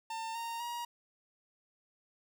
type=tone with pitch steps; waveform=45% pulse; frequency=900 / 925.3 / 951.3 Hz; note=A5 / A#5 / A#5; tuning=+39 / -13 / +35 cents; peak=-37 dBFS; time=0.1-0.85 s; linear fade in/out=5 ms; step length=250 ms; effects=none